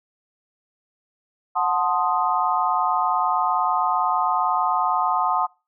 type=chord; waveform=sine; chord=F# diminished seventh; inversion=none; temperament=equal with one note detuned; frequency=731.1 / 880 / 1046.5 / 1244.5 Hz; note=F#5 / A5 / C6 / Eb6; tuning=-21 / 0 / 0 / 0 cents; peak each=-24 dBFS; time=1.55-5.47 s; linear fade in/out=20 ms; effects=noise-tail reverb RT60 0.3 s tail -26 dB re dry